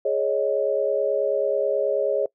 sine chord, Ab suspended fourth, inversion none, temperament just, 415.3 / 553.7 / 623 Hz, Ab4 / Db5 / Eb5, 0 / -2 / +2 cents, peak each -25 / -22 / -26 dBFS, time 0.05-2.26 s, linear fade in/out 5 ms, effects noise-tail reverb RT60 0.1 s tail -22 dB re dry

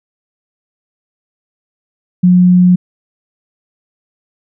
sine tone, 180 Hz, F#3, 47 cents flat, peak -4 dBFS, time 2.23-2.76 s, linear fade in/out 10 ms, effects none

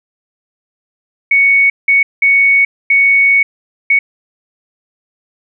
sine tone bursts at uneven times, 2224 Hz, C#7, 5 cents sharp, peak -6 dBFS, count 5, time 1.31-1.7 / 1.88-2.03 / 2.22-2.65 / 2.9-3.43 / 3.9-3.99 s, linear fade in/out 5 ms, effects none

